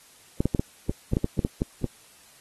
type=clicks; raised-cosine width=3 ms; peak=-9 dBFS; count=12; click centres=0.405 / 0.456 / 0.548 / 0.595 / 0.895 / 1.134 / 1.169 / 1.244 / 1.392 / 1.449 / 1.619 / 1.843 s; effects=white hiss -54 dBFS RMS until 2.4 s + AAC 32 kbps

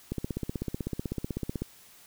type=click train; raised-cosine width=3 ms; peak=-18 dBFS; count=25; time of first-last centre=0.12-1.62 s; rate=16 Hz; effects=white hiss -55 dBFS RMS until 2.06 s

